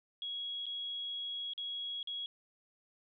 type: tone with dropouts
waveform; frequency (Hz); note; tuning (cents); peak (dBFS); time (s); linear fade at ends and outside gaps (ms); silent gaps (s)
sine; 3322; G#7; 0; -37; 0.22-2.26; 1; 0.657-0.665 / 1.535-1.578 / 2.029-2.073
effects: none